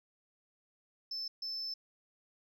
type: tone bursts at uneven times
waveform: sine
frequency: 5274 Hz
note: E8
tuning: in tune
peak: -35 dBFS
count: 2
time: 1.11-1.28 / 1.42-1.74 s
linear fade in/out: 5 ms
effects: tanh soft clip ceiling -34 dBFS